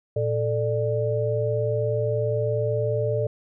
sine tone cluster, 114.6 / 439.6 / 592 Hz, A#2 / A4 / D5, -29 / -2 / +14 cents, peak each -25 / -26 / -26 dBFS, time 0.16-3.27 s, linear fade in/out 5 ms, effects none

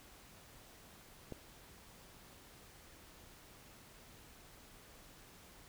click, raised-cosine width 2 ms, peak -30 dBFS, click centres 1.323 s, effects pink hiss -59 dBFS RMS until 5.68 s

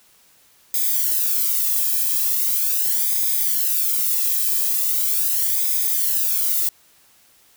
violet noise with flanger, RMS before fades -20 dBFS, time 0.74-6.69 s, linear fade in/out 2 ms, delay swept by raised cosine 0.69 to 1.41 ms, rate 0.4 Hz, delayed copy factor -0.8, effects white hiss -55 dBFS RMS until 7.56 s

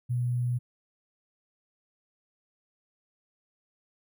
sine tone with sample-and-hold, 122.5 Hz, B2, 14 cents flat, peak -25 dBFS, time 0.09-0.59 s, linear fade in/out 20 ms, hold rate 11025 Hz, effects none

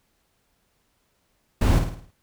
brown noise with echo, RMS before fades -18 dBFS, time 1.61-1.79 s, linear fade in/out 5 ms, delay 53 ms, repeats 6, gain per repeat -6 dB, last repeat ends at 2.108 s, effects pink hiss -69 dBFS RMS until 2.22 s

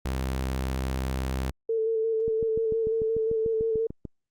sawtooth tone, 65.41 Hz, C2, in tune, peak -23 dBFS, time 0.05-1.51 s, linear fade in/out 5 ms
sine tone with vibrato, 446.5 Hz, A4, 25 cents sharp, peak -23 dBFS, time 1.69-3.87 s, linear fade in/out 5 ms, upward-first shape square, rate 5.7 Hz, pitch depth 20 cents each way
click train, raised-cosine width 3 ms, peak -22 dBFS, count 13, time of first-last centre 2.28-4.053 s, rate 6.77 Hz
effects Opus 48 kbps

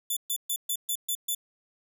5% pulse tone bursts, 3498 Hz, A7, 11 cents flat, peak -19 dBFS, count 7, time 0.1-1.349 s, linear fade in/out 5 ms, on 67 ms, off 130 ms, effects none

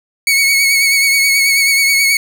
sawtooth tone with vibrato, 2217 Hz, C#7, in tune, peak -6 dBFS, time 0.27-2.17 s, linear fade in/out 2 ms, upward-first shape triangle, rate 9.3 Hz, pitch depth 40 cents each way, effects none

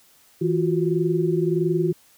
sine tone cluster, 162.4 / 347.9 / 369.4 Hz, E3 / F4 / F#4, -26 / -7 / -3 cents, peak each -23 dBFS, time 0.41-1.93 s, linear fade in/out 10 ms, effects white hiss -56 dBFS RMS until 2.17 s

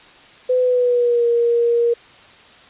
sine tone with pitch glide, 505 to 471.2 Hz, B4 to A#4, +39 to +19 cents, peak -13 dBFS, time 0.49-1.94 s, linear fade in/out 10 ms, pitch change -120 cents, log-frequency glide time 0.59-1.26 s, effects white hiss -45 dBFS RMS until 2.69 s + resampled to 8000 Hz

